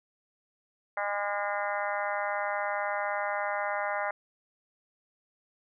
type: harmonic tone with a mistuned harmonic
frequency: 203.8 Hz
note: G#3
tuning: 32 cents flat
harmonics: 3 / 4 / 5 / 6 / 7 / 8 / 9 / 10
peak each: -34 / -34 / -38 / -39 / -37 / -41 / -39 / -40 dBFS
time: 0.97-4.11 s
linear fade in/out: 2 ms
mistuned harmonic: 6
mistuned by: -24 cents
effects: none